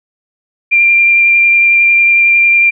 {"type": "tone with vibrato", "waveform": "sine", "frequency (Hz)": 2381, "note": "D7", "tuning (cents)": 23, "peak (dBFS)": -5, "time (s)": [0.71, 2.71], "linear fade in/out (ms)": 20, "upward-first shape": "triangle", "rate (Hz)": 11, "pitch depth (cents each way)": 13, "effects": []}